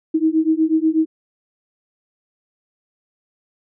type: beating tone pair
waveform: sine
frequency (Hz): 314 / 322.2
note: D#4 / E4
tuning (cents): +16 / -39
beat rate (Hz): 8.2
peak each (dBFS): -17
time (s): 0.14-1.06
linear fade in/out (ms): 10
effects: none